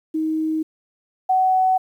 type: tone pair in turn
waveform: sine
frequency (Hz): 315.2 / 749.7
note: D#4 / F#5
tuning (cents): +23 / +23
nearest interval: octave + minor third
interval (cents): 1500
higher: second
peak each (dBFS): -19 / -14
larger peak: second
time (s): 0.14-0.63 / 1.29-1.78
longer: neither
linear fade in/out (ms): 10
effects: 9-bit